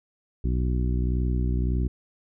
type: harmonic tone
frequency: 61.74 Hz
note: B1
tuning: in tune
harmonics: 1 / 2 / 3 / 4 / 5 / 6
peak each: -23 / -29 / -33 / -35 / -37 / -39 dBFS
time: 0.44-1.88 s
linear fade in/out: 5 ms
effects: none